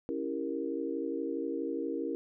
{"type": "chord", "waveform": "sine", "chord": "C# diminished seventh", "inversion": "none", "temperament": "equal with one note detuned", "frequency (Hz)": [277.2, 329.6, 394.3, 466.2], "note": ["C#4", "E4", "G4", "Bb4"], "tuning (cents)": [0, 0, 10, 0], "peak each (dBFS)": [-37, -36, -40, -37], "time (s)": [0.09, 2.15], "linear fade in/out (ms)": 0, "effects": []}